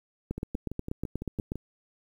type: two click trains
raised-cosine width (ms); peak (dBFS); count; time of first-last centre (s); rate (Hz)
3; -22 / -18; 8 / 11; 0.38-1.556 / 0.31-1.519; 5.95 / 8.27
effects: 9-bit